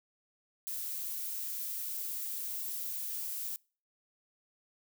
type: noise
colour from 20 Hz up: violet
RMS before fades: -38 dBFS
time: 0.67-3.56 s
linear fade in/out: 0 ms
effects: noise-tail reverb RT60 0.4 s tail -26 dB re dry